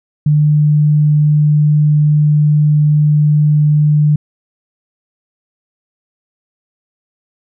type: tone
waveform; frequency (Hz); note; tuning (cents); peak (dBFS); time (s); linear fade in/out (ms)
sine; 149.8; D3; +35; -7; 0.26-4.16; 5
effects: none